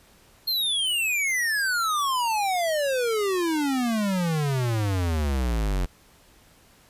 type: exponential sweep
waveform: square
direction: down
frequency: 4284 to 43.56 Hz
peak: -23 dBFS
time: 0.47-5.86 s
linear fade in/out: 10 ms
effects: pink hiss -56 dBFS RMS until 6.89 s + resampled to 32000 Hz